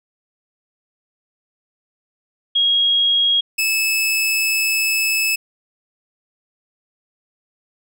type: tone pair in turn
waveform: sine / sawtooth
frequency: 3284 / 2607 Hz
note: G#7 / E7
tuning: -20 / -20 cents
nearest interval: major third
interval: 400 cents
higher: first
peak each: -13 dBFS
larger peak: neither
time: 2.55-3.41 / 3.58-5.36 s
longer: second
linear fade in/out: 10 ms
effects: none